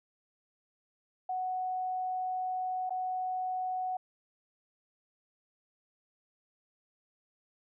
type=tone with dropouts; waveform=sine; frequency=741 Hz; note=F#5; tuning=2 cents sharp; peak=-31 dBFS; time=1.29-3.97 s; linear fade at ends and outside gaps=5 ms; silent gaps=2.895-2.905 s; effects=none